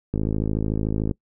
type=click train; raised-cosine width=3 ms; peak=-11 dBFS; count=53; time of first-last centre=0.14-1.112 s; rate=53.5 Hz; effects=noise-tail reverb RT60 0.1 s tail -24 dB re dry